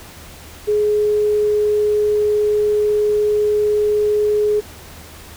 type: tone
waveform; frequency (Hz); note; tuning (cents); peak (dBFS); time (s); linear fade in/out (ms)
sine; 420; G#4; +19; -13; 0.67-4.61; 20
effects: added 78 Hz sine -42 dBFS peak until 5.36 s + pink hiss -39 dBFS RMS until 5.36 s